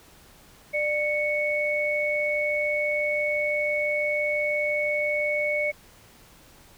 sine tone pair together, 595.7 / 2217 Hz, D5 / C#7, +24 / 0 cents, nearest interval octave + major seventh, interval 2276 cents, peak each -26 / -25 dBFS, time 0.73-5.72 s, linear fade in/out 20 ms, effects pink hiss -53 dBFS RMS until 6.77 s

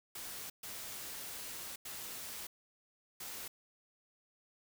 white noise bursts at uneven times, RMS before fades -45 dBFS, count 4, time 0.15-0.5 / 0.63-1.76 / 1.85-2.47 / 3.2-3.48 s, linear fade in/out 5 ms, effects none

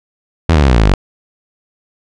sawtooth tone with pitch steps, 82.6 / 75.31 / 68.66 / 62.6 / 57.07 / 52.03 / 47.44 Hz, E2 / D2 / C#2 / B1 / A#1 / G#1 / F#1, +4 / +44 / -16 / +24 / -36 / +4 / +44 cents, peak -3 dBFS, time 0.49-0.938 s, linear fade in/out 0 ms, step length 64 ms, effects low-pass 5000 Hz 12 dB/octave

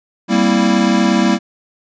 square chord, C dominant seventh, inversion second, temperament equal, 196 / 233.1 / 261.6 / 329.6 Hz, G3 / Bb3 / C4 / E4, 0 / 0 / 0 / 0 cents, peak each -16 / -16 / -21 / -18 dBFS, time 0.28-1.39 s, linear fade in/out 50 ms, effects resampled to 16000 Hz

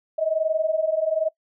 sine tone pair together, 619.9 / 641 Hz, D#5 / E5, -7 / -49 cents, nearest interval minor second, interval 58 cents, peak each -24 / -22 dBFS, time 0.18-1.29 s, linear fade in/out 10 ms, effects noise-tail reverb RT60 0.1 s tail -21 dB re dry

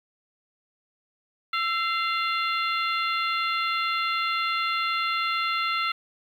harmonic tone with a mistuned harmonic, 694 Hz, F5, 11 cents flat, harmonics 2 / 3 / 4 / 5 / 6, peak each -26 / -30 / -32 / -34 / -36 dBFS, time 1.53-5.92 s, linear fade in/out 5 ms, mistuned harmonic 2, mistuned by -67 cents, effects 9-bit

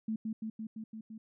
sine tone with echo, 220 Hz, A3, in tune, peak -31 dBFS, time 0.08-0.16 s, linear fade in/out 5 ms, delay 170 ms, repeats 6, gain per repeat -2 dB, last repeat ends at 1.18 s, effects none

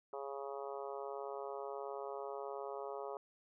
harmonic tone, 138.59 Hz, C#3, in tune, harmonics 3 / 4 / 5 / 6 / 7 / 8 / 9, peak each -45 / -47 / -49 / -51 / -52 / -53 / -54 dBFS, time 0.13-3.17 s, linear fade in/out 2 ms, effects none

